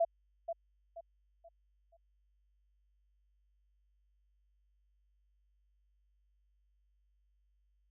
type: tone with echo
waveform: sine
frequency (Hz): 670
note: E5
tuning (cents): +28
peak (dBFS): -25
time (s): 0-0.05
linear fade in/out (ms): 10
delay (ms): 480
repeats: 4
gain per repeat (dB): -9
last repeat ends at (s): 1.97
effects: added 50 Hz sine -70 dBFS peak until 7.9 s